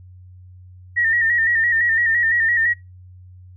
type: tone with vibrato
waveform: sine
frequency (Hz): 1857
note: A#6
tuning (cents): -7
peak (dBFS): -15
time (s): 0.96-2.74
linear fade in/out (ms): 20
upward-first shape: square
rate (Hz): 5.9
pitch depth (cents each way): 48
effects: noise-tail reverb RT60 0.2 s tail -23 dB re dry + added 91 Hz sine -40 dBFS peak until 3.56 s